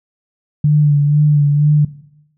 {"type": "tone with vibrato", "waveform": "sine", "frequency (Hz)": 147.1, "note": "D3", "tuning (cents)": 3, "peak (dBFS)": -8, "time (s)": [0.64, 1.85], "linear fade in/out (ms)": 5, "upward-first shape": "sine", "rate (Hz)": 2.1, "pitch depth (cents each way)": 35, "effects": ["noise-tail reverb RT60 0.8 s tail -17 dB re dry"]}